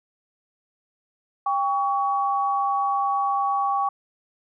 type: tone pair together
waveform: sine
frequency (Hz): 797 / 1125.7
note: G5 / C#6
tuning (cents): +28 / +26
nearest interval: tritone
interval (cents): 598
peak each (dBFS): -23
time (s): 1.46-3.89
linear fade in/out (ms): 5
effects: none